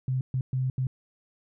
sine tone bursts at uneven times, 129.7 Hz, C3, 15 cents flat, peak -24 dBFS, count 4, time 0.08-0.21 / 0.34-0.41 / 0.53-0.7 / 0.78-0.87 s, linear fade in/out 2 ms, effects none

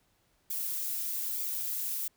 violet noise with flanger, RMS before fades -34 dBFS, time 0.5-2.08 s, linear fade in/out 5 ms, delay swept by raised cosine 0.84 to 5.04 ms, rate 1.1 Hz, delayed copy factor +0.55, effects pink hiss -71 dBFS RMS until 2.16 s

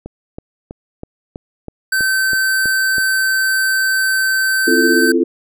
click train, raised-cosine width 2 ms, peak -15 dBFS, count 10, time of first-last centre 0.06-2.982 s, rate 3.08 Hz
square tone, 1543 Hz, G6, 28 cents flat, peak -14 dBFS, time 1.92-5.12 s, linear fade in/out 5 ms
sine chord, F major seventh, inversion second, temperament equal with one note detuned, 261.6 / 332.9 / 349.2 / 440 Hz, C4 / E4 / F4 / A4, 0 / +17 / 0 / 0 cents, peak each -17 / -16 / -18 / -18 dBFS, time 4.67-5.24 s, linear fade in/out 10 ms
effects none

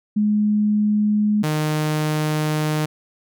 sine / sawtooth tone pair in turn, 210 / 153.33 Hz, G#3 / D#3, +19 / -25 cents, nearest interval perfect fourth, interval 544 cents, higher first, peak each -15 dBFS, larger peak neither, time 0.16-1.43 / 1.43-2.86 s, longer second, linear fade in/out 10 ms, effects none

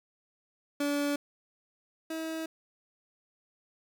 30% pulse tone pair in turn, 287.8 / 321.6 Hz, D4 / E4, -35 / -43 cents, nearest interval major second, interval 192 cents, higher second, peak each -25 / -31 dBFS, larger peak first, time 0.8-1.16 / 2.1-2.46 s, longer neither, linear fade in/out 5 ms, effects none

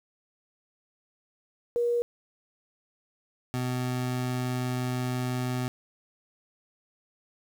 sine / 25% pulse tone pair in turn, 476.6 / 125.87 Hz, A#4 / B2, +38 / +33 cents, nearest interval octave + major seventh, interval 2305 cents, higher first, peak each -23 / -24 dBFS, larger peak first, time 1.76-2.02 / 3.54-5.68 s, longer second, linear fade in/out 0 ms, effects 9-bit

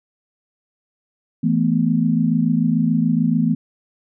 sine chord, E suspended fourth, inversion none, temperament equal, 164.81 / 220 / 246.9 Hz, E3 / A3 / B3, 0 / 0 / 0 cents, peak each -19 dBFS, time 1.43-3.55 s, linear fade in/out 10 ms, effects none

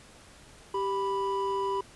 triangle tone pair together, 392 / 987.8 Hz, G4 / B5, 0 / 0 cents, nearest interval octave + major third, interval 1600 cents, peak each -28 dBFS, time 0.74-1.81 s, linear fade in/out 5 ms, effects pink hiss -53 dBFS RMS until 1.95 s + resampled to 24000 Hz

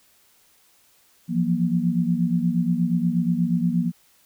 sine tone cluster, 169.8 / 178.2 / 237.5 Hz, F3 / F3 / A#3, -48 / +35 / +33 cents, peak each -23 / -23 / -24 dBFS, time 1.28-3.92 s, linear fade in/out 50 ms, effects white hiss -59 dBFS RMS until 4.25 s

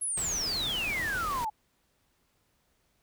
sine exponential sweep, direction down, 11080 to 830.6 Hz, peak -29 dBFS, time 0.01-1.5 s, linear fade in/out 10 ms
pink noise, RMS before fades -39 dBFS, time 0.17-1.45 s, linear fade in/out 5 ms
effects pink hiss -72 dBFS RMS until 3.02 s

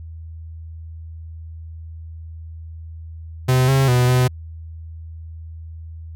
45% pulse tone with pitch steps, 128.4 / 134.8 / 124.2 / 126.3 Hz, C3 / C#3 / B2 / B2, -32 / -48 / +10 / +39 cents, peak -13 dBFS, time 3.48-4.28 s, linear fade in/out 10 ms, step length 200 ms, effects added 81 Hz sine -32 dBFS peak until 6.15 s

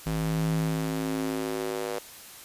square tone with high-pass filter sweep, 53.6 Hz, A1, 45 cents flat, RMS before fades -29 dBFS, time 0.06-1.99 s, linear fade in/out 5 ms, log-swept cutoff 110 to 480 Hz, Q 2.8, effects white hiss -46 dBFS RMS until 2.44 s + resampled to 32000 Hz

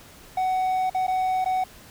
triangle tone with dropouts, 747 Hz, F#5, 16 cents sharp, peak -19 dBFS, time 0.37-1.64 s, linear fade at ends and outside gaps 5 ms, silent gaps 0.898-0.946 / 1.068-1.079 / 1.445-1.458 s, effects pink hiss -48 dBFS RMS until 1.9 s

